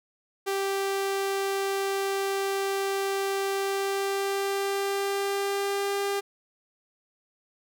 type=tone with pitch glide; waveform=sawtooth; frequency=392 to 399.3 Hz; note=G4 to G4; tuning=0 to +32 cents; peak=-22 dBFS; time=0.46-6.21 s; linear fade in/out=20 ms; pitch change=+32 cents; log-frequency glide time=3.53-5.98 s; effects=none